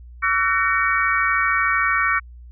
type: tone cluster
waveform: sine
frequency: 1136 / 1347 / 1500 / 1842 / 2265 Hz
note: C#6 / E6 / F#6 / A#6 / C#7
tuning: +42 / +37 / +23 / -21 / +37 cents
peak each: -23 dBFS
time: 0.22-2.2 s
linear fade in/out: 20 ms
effects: added 60 Hz sine -38 dBFS peak until 2.51 s